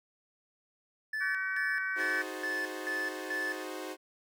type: tone with tremolo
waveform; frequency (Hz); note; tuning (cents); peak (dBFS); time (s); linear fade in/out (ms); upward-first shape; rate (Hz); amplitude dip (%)
triangle; 1745; A6; -15; -30; 1.13-3.64; 5; square; 2.3; 80
type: harmonic tone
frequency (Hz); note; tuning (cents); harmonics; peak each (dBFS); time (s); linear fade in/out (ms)
380; F#4; +46; 3 / 4 / 5 / 6; -44 / -32 / -40 / -42; 1.2-2.23; 20
type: chord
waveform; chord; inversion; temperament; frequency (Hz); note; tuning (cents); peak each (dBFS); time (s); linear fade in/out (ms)
sawtooth; Ab dominant seventh; second; equal; 311.1 / 370 / 415.3 / 523.3; Eb4 / Gb4 / Ab4 / C5; 0 / 0 / 0 / 0; -39 / -38 / -44 / -40; 1.95-3.97; 50
effects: none